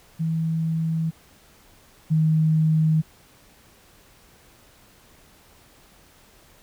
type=tone pair in turn; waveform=sine; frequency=161.9 / 157.56 Hz; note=E3 / D#3; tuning=-31 / +22 cents; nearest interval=unison; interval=47 cents; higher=first; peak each=-21 / -16 dBFS; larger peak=second; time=0.19-1.11 / 2.1-3.02 s; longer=neither; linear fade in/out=20 ms; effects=pink hiss -54 dBFS RMS until 6.62 s